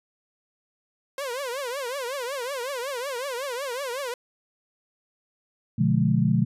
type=tone with vibrato; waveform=sawtooth; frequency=520 Hz; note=C5; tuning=11 cents flat; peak=-25 dBFS; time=1.18-4.14 s; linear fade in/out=2 ms; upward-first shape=triangle; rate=5.4 Hz; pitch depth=210 cents each way
type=chord; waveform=sine; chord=B diminished seventh; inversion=none; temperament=just; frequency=123.47 / 148.16 / 177.8 / 213.4 Hz; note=B2 / D3 / F3 / Ab3; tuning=0 / +16 / +31 / +47 cents; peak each=-24 dBFS; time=5.78-6.45 s; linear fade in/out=10 ms
effects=resampled to 32000 Hz